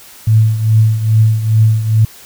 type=tone with tremolo; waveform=sine; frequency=110 Hz; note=A2; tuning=in tune; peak=-4 dBFS; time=0.27-2.05 s; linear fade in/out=5 ms; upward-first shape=triangle; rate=2.4 Hz; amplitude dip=75%; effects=white hiss -38 dBFS RMS until 2.25 s